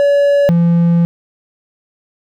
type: tone pair in turn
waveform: triangle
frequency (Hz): 569 / 170.29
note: C#5 / F3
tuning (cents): +45 / -43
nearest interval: octave + major sixth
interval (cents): 2088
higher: first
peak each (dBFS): -6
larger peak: neither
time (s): 0-0.49 / 0.49-1.05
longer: second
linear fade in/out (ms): 0
effects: none